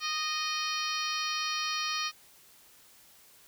harmonic tone with a mistuned harmonic, 619 Hz, D#5, 9 cents flat, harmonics 2 / 3 / 4 / 5 / 6 / 7 / 8 / 9, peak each -35 / -40 / -37 / -39 / -43 / -37 / -41 / -39 dBFS, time 0-2.12 s, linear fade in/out 50 ms, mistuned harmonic 9, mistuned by +15 cents, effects white hiss -58 dBFS RMS until 3.47 s

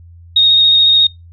sine tone with vibrato, 3729 Hz, A#7, in tune, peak -6 dBFS, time 0.36-1.07 s, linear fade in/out 5 ms, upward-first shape square, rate 14 Hz, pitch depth 12 cents each way, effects noise-tail reverb RT60 0.2 s tail -24 dB re dry + added 85 Hz sine -36 dBFS peak until 1.32 s

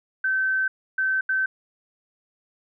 sine tone bursts at uneven times, 1540 Hz, G6, 31 cents flat, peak -20 dBFS, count 3, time 0.24-0.68 / 0.98-1.21 / 1.29-1.46 s, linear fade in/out 5 ms, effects none

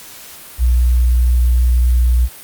sine tone, 61 Hz, B1, 21 cents flat, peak -9 dBFS, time 0.58-2.29 s, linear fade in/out 50 ms, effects white hiss -36 dBFS RMS until 2.43 s + Opus 48 kbps

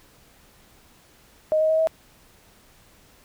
sine tone with pitch steps, 622.3 / 629.2 / 636.1 / 643.1 Hz, D#5 / D#5 / D#5 / E5, 0 / +19 / +38 / -43 cents, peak -17 dBFS, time 1.52-1.872 s, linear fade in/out 0 ms, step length 88 ms, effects pink hiss -55 dBFS RMS until 3.24 s

